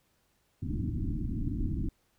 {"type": "low-pass noise", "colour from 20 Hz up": "pink", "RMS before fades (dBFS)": -32, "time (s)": [0.62, 1.89], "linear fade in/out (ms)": 5, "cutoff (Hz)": 330, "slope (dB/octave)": 96, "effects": ["pink hiss -72 dBFS RMS until 2.18 s"]}